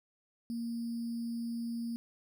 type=tone with sample-and-hold; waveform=sine; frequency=233.1 Hz; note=A#3; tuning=in tune; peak=-34 dBFS; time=0.5-1.96 s; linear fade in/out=0 ms; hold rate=4900 Hz; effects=none